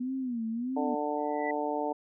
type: tone with vibrato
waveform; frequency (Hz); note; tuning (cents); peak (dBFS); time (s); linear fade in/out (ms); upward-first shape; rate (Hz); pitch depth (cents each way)
sine; 243.6; B3; -24; -30; 0-0.95; 10; sine; 1.6; 150
type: harmonic tone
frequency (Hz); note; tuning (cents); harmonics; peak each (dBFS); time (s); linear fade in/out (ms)
148.2; D3; +16; 2 / 3 / 4 / 5 / 6; -35 / -35 / -35 / -35 / -35; 0.76-1.93; 10
type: tone with exponential growth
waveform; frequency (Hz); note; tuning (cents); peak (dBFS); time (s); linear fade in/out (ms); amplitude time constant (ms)
sine; 1975.5; B6; 0; -31; 1.17-1.51; 5; 72
effects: none